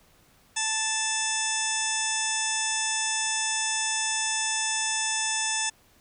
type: harmonic tone with a mistuned harmonic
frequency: 880 Hz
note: A5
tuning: in tune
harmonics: 1 / 2 / 3 / 4 / 6 / 7 / 8 / 9 / 10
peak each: -34 / -34 / -34 / -34 / -34 / -34 / -34 / -34 / -34 dBFS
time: 0.56-5.7 s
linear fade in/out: 10 ms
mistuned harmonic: 8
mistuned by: -66 cents
effects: pink hiss -60 dBFS RMS until 6 s